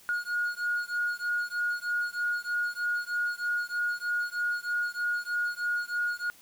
triangle beating tone pair, 1438 / 1441.2 Hz, F#6 / F#6, -50 / -46 cents, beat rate 3.2 Hz, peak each -28 dBFS, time 0.09-6.3 s, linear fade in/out 0 ms, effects tanh soft clip ceiling -23 dBFS + white hiss -56 dBFS RMS until 6.41 s

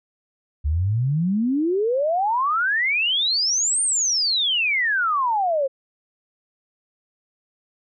sine exponential two-way sweep, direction up then down, 69.4 to 9040 to 521 Hz, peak -18 dBFS, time 0.64-5.68 s, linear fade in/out 20 ms, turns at 3.82 s, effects none

